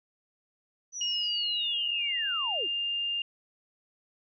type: linear sweep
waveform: sine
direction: down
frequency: 6020 to 270.4 Hz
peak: -34 dBFS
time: 0.92-2.68 s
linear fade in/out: 50 ms
type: tone with pitch glide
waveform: sine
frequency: 2878 to 2806 Hz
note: F#7 to F7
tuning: -49 to +8 cents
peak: -28 dBFS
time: 1.01-3.22 s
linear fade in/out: 2 ms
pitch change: -43 cents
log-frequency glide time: 1.37-2.13 s
effects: none